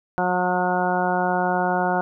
harmonic tone, 180.8 Hz, F#3, 40 cents flat, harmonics 1 / 2 / 3 / 4 / 5 / 6 / 7 / 8, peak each -27 / -28 / -28 / -23 / -26 / -34 / -35 / -28 dBFS, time 0.18-2.01 s, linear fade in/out 0 ms, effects none

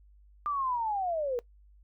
sine linear sweep, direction down, 1200 to 466.2 Hz, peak -28 dBFS, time 0.46-1.39 s, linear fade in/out 0 ms, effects noise-tail reverb RT60 0.1 s tail -20 dB re dry + added 50 Hz sine -55 dBFS peak until 1.83 s

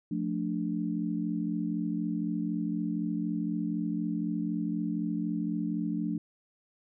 sine chord, D minor, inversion first, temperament just, 176.2 / 220.2 / 293.7 Hz, F3 / A3 / D4, +16 / +2 / 0 cents, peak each -33 dBFS, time 0.11-6.18 s, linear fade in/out 5 ms, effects none

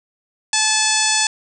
harmonic tone with a mistuned harmonic, 866 Hz, A5, 28 cents flat, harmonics 1 / 2 / 3 / 4 / 5 / 6 / 7 / 8 / 9 / 10, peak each -24 / -24 / -24 / -24 / -24 / -24 / -24 / -24 / -24 / -24 dBFS, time 0.53-1.27 s, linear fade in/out 2 ms, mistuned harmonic 5, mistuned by +34 cents, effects none

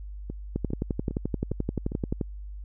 two click trains, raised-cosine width 3 ms, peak -21 / -14 dBFS, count 5 / 20, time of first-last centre 0.3-1.919 / 0.56-2.212 s, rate 2.47 / 11.5 Hz, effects added 50 Hz sine -36 dBFS peak until 2.64 s

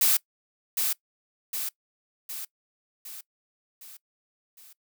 blue noise with echo, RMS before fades -21 dBFS, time 0.01-0.17 s, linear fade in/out 5 ms, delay 760 ms, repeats 6, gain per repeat -5 dB, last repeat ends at 4.73 s, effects noise-tail reverb RT60 0.1 s tail -22 dB re dry

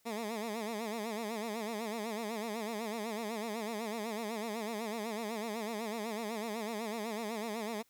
15% pulse tone with vibrato, 220 Hz, A3, in tune, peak -30 dBFS, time 0.05-7.83 s, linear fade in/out 20 ms, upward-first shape sine, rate 8 Hz, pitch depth 120 cents each way, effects white hiss -71 dBFS RMS until 7.89 s

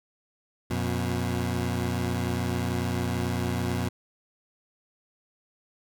20% pulse tone pair together, 89.2 / 120.37 Hz, F2 / B2, +37 / -44 cents, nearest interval perfect fourth, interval 519 cents, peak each -24 dBFS, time 0.7-3.89 s, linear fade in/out 10 ms, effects none

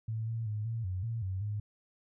sine tone with pitch steps, 111.2 / 113.9 / 106.1 / 114.3 / 92.3 / 114.5 / 94.4 / 104.5 Hz, A2 / A#2 / G#2 / A#2 / F#2 / A#2 / F#2 / G#2, +19 / -40 / +38 / -34 / -4 / -31 / +35 / +11 cents, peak -32 dBFS, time 0.08-1.6 s, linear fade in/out 5 ms, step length 190 ms, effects none

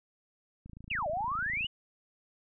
click train, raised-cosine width 5 ms, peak -35 dBFS, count 28, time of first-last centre 0.66-1.645 s, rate 27.4 Hz
sine exponential two-way sweep, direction down then up, 3024 to 577 to 3024 Hz, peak -30 dBFS, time 0.9-1.67 s, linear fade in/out 10 ms, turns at 1.08 s
effects none

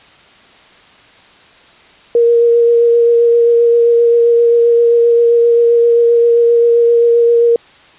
sine tone with vibrato, 469.5 Hz, A#4, 12 cents sharp, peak -6 dBFS, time 2.15-7.56 s, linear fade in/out 2 ms, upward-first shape sine, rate 7.6 Hz, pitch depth 12 cents each way, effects white hiss -43 dBFS RMS until 7.98 s + resampled to 8000 Hz

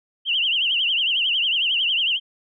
sine tone with vibrato, 2960 Hz, F#7, in tune, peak -18 dBFS, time 0.25-2.2 s, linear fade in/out 50 ms, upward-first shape triangle, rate 11 Hz, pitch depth 180 cents each way, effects none

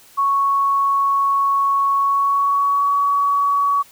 sine tone with pitch glide, 1108.7 to 1130 Hz, C#6 to C#6, 0 to +33 cents, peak -14 dBFS, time 0.17-3.83 s, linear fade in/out 20 ms, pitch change +33 cents, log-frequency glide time 1.96-2.94 s, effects white hiss -48 dBFS RMS until 3.91 s

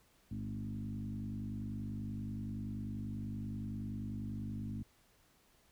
sine tone with frequency modulation, 161.7 Hz, E3, 33 cents flat, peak -38 dBFS, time 0.31-4.83 s, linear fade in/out 5 ms, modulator 50.4 Hz, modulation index 2, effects pink hiss -69 dBFS RMS until 5.71 s

